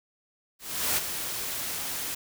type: noise with ADSR envelope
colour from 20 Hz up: white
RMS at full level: -25 dBFS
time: 0.59-2.15 s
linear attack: 380 ms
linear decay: 26 ms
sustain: -8 dB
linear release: 8 ms
effects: none